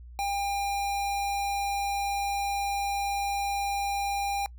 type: tone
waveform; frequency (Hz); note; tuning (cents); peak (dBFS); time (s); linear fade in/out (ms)
square; 801; G5; +37; -28; 0.19-4.46; 0
effects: noise-tail reverb RT60 0.1 s tail -24 dB re dry + added 60 Hz sine -43 dBFS peak until 4.58 s